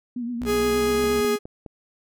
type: tone with vibrato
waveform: sine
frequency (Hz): 239.8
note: A#3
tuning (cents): +49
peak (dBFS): -26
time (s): 0.16-1.36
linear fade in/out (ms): 5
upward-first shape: triangle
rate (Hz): 8.5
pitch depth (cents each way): 72
type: tone with pitch glide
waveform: sawtooth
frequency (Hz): 60.5 to 66.36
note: B1 to C2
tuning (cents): -35 to +25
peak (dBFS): -29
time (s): 0.41-1.21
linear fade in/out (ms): 5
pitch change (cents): +160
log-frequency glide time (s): 0.58-1.03
type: tone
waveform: 45% pulse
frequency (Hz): 415.3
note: G#4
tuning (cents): 0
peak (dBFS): -20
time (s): 0.45-1.39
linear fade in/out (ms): 50
type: click train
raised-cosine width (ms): 2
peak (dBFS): -24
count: 4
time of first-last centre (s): 1.04-1.662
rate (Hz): 4.82
effects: none